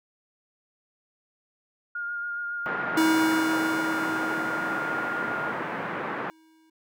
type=tone with vibrato; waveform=sine; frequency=1416 Hz; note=F6; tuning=23 cents sharp; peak=-29 dBFS; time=1.95-5.52 s; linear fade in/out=5 ms; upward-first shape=sine; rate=7.2 Hz; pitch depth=15 cents each way
type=band-pass noise; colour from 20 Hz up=white; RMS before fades=-32 dBFS; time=2.66-6.3 s; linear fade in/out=0 ms; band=140 to 1700 Hz; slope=24 dB/octave
type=tone with exponential decay; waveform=square; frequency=319.7 Hz; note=D#4; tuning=47 cents sharp; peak=-19 dBFS; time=2.97-6.7 s; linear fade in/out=5 ms; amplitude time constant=810 ms
effects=none